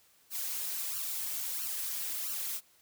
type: noise with flanger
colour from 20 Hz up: blue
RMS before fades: -36 dBFS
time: 0.3-2.61 s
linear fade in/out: 50 ms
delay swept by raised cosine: 0.69 to 4.89 ms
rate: 1.5 Hz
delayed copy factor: +0.95
effects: white hiss -65 dBFS RMS until 2.81 s